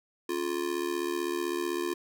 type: tone with amplitude modulation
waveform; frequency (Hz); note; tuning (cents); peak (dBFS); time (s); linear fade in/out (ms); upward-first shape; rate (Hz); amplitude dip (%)
square; 349.8; F4; +3; -26; 0.29-1.94; 5; sine; 75.8; 85
effects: none